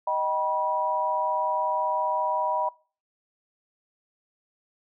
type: chord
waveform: sine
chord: Eb augmented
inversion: none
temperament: just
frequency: 622.3 / 777.8 / 972.3 Hz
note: Eb5 / G5 / B5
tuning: 0 / -14 / -27 cents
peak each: -29 / -31 / -25 dBFS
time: 0.07-2.69 s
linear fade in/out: 5 ms
effects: noise-tail reverb RT60 0.4 s tail -24 dB re dry